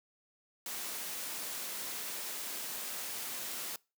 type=noise; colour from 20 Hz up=white; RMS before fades=-40 dBFS; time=0.66-3.76 s; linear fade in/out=2 ms; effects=noise-tail reverb RT60 0.3 s tail -24 dB re dry + high-pass 200 Hz 12 dB/octave